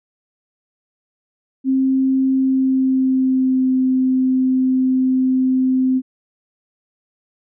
sine tone with pitch glide, 264.7 to 259 Hz, C4 to C4, +20 to -17 cents, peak -13 dBFS, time 1.64-6.02 s, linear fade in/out 50 ms, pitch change -37 cents, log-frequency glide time 2.33-3.69 s, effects none

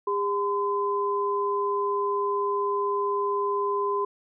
sine tone pair together, 404.2 / 1019.9 Hz, G#4 / C6, -47 / -45 cents, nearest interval octave + major third, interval 1602 cents, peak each -26 dBFS, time 0.07-4.05 s, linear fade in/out 5 ms, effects none

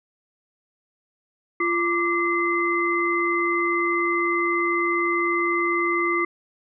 sine tone cluster, 344.4 / 1173 / 2058 Hz, F4 / D6 / C7, -24 / -2 / -29 cents, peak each -24 dBFS, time 1.6-6.25 s, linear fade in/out 5 ms, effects none

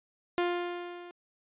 sawtooth tone with level ramp, 351.1 Hz, F4, 9 cents sharp, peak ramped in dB -21 to -41 dBFS, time 0.38-1.11 s, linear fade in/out 0 ms, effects resampled to 8000 Hz

